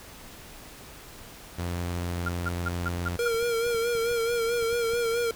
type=tone; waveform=sawtooth; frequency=87.31 Hz; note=F2; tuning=in tune; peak=-25 dBFS; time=1.58-3.17 s; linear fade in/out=10 ms
type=tone bursts; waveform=sine; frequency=1396.9 Hz; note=F6; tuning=in tune; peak=-26 dBFS; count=6; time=2.26-3.284 s; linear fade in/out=5 ms; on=29 ms; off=170 ms
type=tone with vibrato; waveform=square; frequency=466.2 Hz; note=A#4; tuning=in tune; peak=-25 dBFS; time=3.19-5.31 s; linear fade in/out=2 ms; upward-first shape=sine; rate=4.6 Hz; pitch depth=45 cents each way
type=clicks; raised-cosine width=5 ms; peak=-31 dBFS; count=9; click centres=3.345 / 3.427 / 3.666 / 3.747 / 3.952 / 4.114 / 4.626 / 4.729 / 4.936 s
effects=pink hiss -46 dBFS RMS until 5.35 s